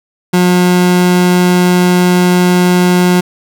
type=tone; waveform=30% pulse; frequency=179.4 Hz; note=F3; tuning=47 cents sharp; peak=-4 dBFS; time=0.33-3.21 s; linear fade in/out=10 ms; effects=none